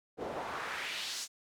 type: noise with band-pass filter sweep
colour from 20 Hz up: pink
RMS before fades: -39 dBFS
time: 0.17-1.28 s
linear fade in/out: 50 ms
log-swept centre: 410 to 6600 Hz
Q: 1.6
effects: none